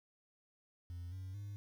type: tone with pitch steps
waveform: sine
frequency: 87.31 / 94.12 / 101.46 Hz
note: F2 / F#2 / G#2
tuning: 0 / +30 / -40 cents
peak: -40 dBFS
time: 0.9-1.56 s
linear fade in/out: 0 ms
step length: 220 ms
effects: tanh soft clip ceiling -42 dBFS + 11-bit